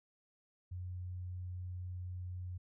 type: tone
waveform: sine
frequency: 90.4 Hz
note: F#2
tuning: 40 cents flat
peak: -40 dBFS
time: 0.71-2.58 s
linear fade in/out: 10 ms
effects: none